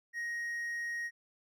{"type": "tone", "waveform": "triangle", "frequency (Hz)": 1878, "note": "A#6", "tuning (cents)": 12, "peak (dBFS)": -33, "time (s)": [0.13, 1.11], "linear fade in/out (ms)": 50, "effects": []}